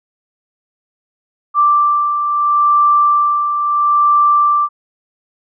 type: beating tone pair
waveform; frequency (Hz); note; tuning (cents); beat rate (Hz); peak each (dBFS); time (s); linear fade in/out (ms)
sine; 1174.7 / 1175.45; D6 / D6; 0 / +1; 0.75; -19 / -10; 1.54-4.69; 50
effects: none